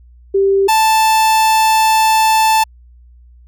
sine / 45% pulse tone pair in turn, 392 / 880 Hz, G4 / A5, 0 / 0 cents, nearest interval octave + major second, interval 1400 cents, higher second, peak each -9 dBFS, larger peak neither, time 0.34-0.68 / 0.68-2.64 s, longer second, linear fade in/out 10 ms, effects added 60 Hz sine -40 dBFS peak until 3.47 s

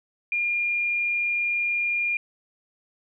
sine tone, 2411 Hz, D7, 45 cents sharp, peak -22 dBFS, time 0.32-2.17 s, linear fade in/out 2 ms, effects none

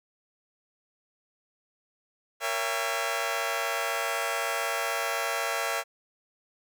15% pulse chord, A# diminished seventh, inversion none, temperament just, 466.2 / 559.4 / 671.3 / 805.5 Hz, A#4 / C#5 / E5 / G5, 0 / +16 / +31 / +47 cents, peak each -29 / -27 / -25 / -28 dBFS, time 2.4-5.84 s, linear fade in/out 50 ms, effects none

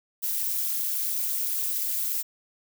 violet noise with amplitude modulation, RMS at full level -24 dBFS, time 0.22-2.23 s, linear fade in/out 20 ms, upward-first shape sine, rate 217 Hz, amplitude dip 90%, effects none

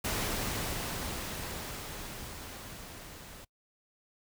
pink noise with level ramp, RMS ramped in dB -32 to -49 dBFS, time 0.04-3.45 s, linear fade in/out 10 ms, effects noise-tail reverb RT60 0.1 s tail -23 dB re dry

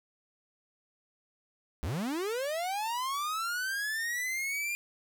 45% pulse linear sweep, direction up, 57.7 to 2414 Hz, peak -31 dBFS, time 1.83-4.75 s, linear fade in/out 0 ms, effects none

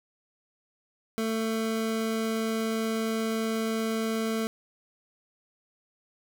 25% pulse tone, 222.9 Hz, A3, 23 cents sharp, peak -23 dBFS, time 1.18-4.47 s, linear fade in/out 0 ms, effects none

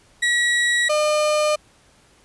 35% pulse tone pair in turn, 1921 / 605.1 Hz, B6 / D#5, -48 / -48 cents, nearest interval octave + minor sixth, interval 2000 cents, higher first, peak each -15 dBFS, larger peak neither, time 0.22-0.89 / 0.89-1.56 s, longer neither, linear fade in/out 10 ms, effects pink hiss -55 dBFS RMS until 2.24 s + resampled to 24000 Hz

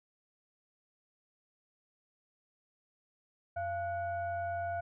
sine tone with frequency modulation, 688 Hz, F5, 26 cents flat, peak -33 dBFS, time 3.56-4.81 s, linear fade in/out 10 ms, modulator 779 Hz, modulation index 0.61, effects none

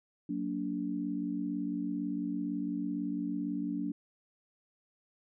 sine chord, Gb augmented, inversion none, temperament just, 185 / 231.2 / 289.1 Hz, Gb3 / Bb3 / D4, 0 / -14 / -27 cents, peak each -38 / -38 / -34 dBFS, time 0.29-3.92 s, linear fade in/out 5 ms, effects none

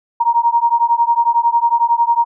sine beating tone pair, 932.3 / 943.3 Hz, A#5 / A#5, 0 / +20 cents, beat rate 11 Hz, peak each -14 dBFS, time 0.2-2.25 s, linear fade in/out 10 ms, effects none

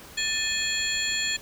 sine tone cluster, 1770 / 2504 / 3312 / 4285 / 7160 Hz, A6 / D#7 / G#7 / C8 / A8, +10 / +10 / -5 / +40 / +29 cents, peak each -31 dBFS, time 0.17-1.37 s, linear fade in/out 10 ms, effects pink hiss -46 dBFS RMS until 1.41 s

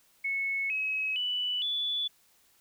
sine tone with pitch steps, 2200 / 2557 / 2971 / 3452 Hz, C#7 / D#7 / F#7 / A7, -14 / +47 / +6 / -34 cents, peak -28 dBFS, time 0.24-2.08 s, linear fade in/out 10 ms, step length 460 ms, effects white hiss -65 dBFS RMS until 2.6 s

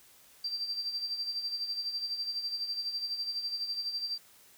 sine tone with tremolo, 4699 Hz, D8, in tune, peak -30 dBFS, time 0.44-4.18 s, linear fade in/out 5 ms, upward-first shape sine, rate 12 Hz, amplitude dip 60%, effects white hiss -59 dBFS RMS until 4.57 s

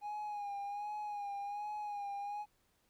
triangle tone with vibrato, 822 Hz, G#5, 18 cents flat, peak -36 dBFS, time 0.01-2.46 s, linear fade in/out 50 ms, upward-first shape sine, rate 1.3 Hz, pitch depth 42 cents each way, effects tanh soft clip ceiling -32 dBFS + pink hiss -75 dBFS RMS until 2.89 s

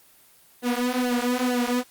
sawtooth tone with flanger, 246.9 Hz, B3, in tune, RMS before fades -24 dBFS, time 0.62-1.84 s, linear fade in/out 50 ms, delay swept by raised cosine 0.83 to 5.53 ms, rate 2.2 Hz, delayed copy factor -1, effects white hiss -55 dBFS RMS until 1.9 s + Opus 24 kbps

